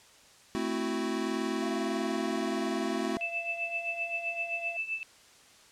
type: chord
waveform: square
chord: F# half-diminished seventh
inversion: first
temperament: equal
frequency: 220 / 261.6 / 329.6 / 370 Hz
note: A3 / C4 / E4 / F#4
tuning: 0 / 0 / 0 / 0 cents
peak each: -36 dBFS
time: 0.55-3.17 s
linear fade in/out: 0 ms
type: tone with vibrato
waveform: triangle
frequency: 681 Hz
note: F5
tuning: 44 cents flat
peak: -37 dBFS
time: 1.62-4.77 s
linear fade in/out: 5 ms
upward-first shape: triangle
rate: 8.2 Hz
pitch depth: 8 cents each way
type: tone with tremolo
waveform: sine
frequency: 2637 Hz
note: E7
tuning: in tune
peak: -28 dBFS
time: 3.21-5.03 s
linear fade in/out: 0 ms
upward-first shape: triangle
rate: 7.7 Hz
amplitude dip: 85%
effects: white hiss -57 dBFS RMS until 5.71 s + low-pass 8000 Hz 12 dB/octave